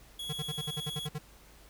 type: tone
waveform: 45% pulse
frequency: 3345 Hz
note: G#7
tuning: 12 cents sharp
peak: -37 dBFS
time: 0.19-1.07 s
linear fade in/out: 5 ms
type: tone bursts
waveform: square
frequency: 151 Hz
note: D3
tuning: 48 cents sharp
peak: -34 dBFS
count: 10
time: 0.29-1.186 s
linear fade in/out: 10 ms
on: 41 ms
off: 54 ms
effects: added 50 Hz sine -58 dBFS peak until 1.69 s + pink hiss -58 dBFS RMS until 1.69 s